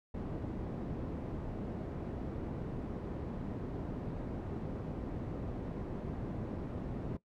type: low-pass noise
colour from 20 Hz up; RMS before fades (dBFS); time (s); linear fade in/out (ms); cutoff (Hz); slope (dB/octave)
white; -40; 0.14-7.17; 5; 300; 12
effects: noise-tail reverb RT60 0.1 s tail -17 dB re dry